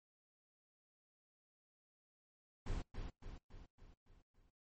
brown noise with echo, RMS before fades -40 dBFS, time 2.66-2.82 s, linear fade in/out 5 ms, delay 280 ms, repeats 6, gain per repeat -5 dB, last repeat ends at 4.5 s, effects noise-tail reverb RT60 0.2 s tail -26 dB re dry + MP3 32 kbps

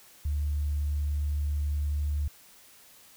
sine tone, 73.42 Hz, D2, in tune, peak -25 dBFS, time 0.25-2.28 s, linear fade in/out 5 ms, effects tanh soft clip ceiling -21 dBFS + white hiss -55 dBFS RMS until 3.16 s

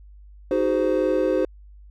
triangle chord, Ab dominant seventh, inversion second, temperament just, 311.5 / 373.8 / 415.3 / 519.1 Hz, Eb4 / Gb4 / Ab4 / C5, +2 / +18 / 0 / -14 cents, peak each -23 / -22 / -26 / -20 dBFS, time 0.51-1.45 s, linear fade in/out 2 ms, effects added 50 Hz sine -43 dBFS peak until 1.9 s

